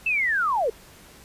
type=linear sweep; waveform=sine; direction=down; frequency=2681 to 415.3 Hz; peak=-20 dBFS; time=0.06-0.7 s; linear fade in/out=5 ms; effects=pink hiss -49 dBFS RMS until 1.24 s + resampled to 32000 Hz